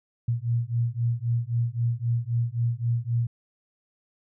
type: beating tone pair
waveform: sine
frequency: 116.2 / 120 Hz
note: A#2 / B2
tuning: -5 / -49 cents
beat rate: 3.8 Hz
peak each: -26 dBFS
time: 0.28-3.27 s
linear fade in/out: 5 ms
effects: none